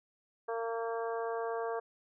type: harmonic tone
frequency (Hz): 229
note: A#3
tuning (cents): -31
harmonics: 2 / 3 / 4 / 5 / 6 / 7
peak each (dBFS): -35 / -39 / -43 / -43 / -51 / -47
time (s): 0.48-1.8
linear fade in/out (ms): 10
effects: none